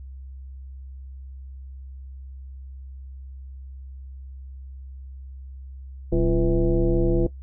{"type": "tone with frequency modulation", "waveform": "sine", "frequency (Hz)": 188.5, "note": "F#3", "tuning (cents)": 32, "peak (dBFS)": -17, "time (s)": [6.12, 7.27], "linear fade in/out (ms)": 5, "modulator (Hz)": 154, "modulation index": 1.9, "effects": ["noise-tail reverb RT60 0.1 s tail -18 dB re dry", "added 66 Hz sine -36 dBFS peak until 7.42 s"]}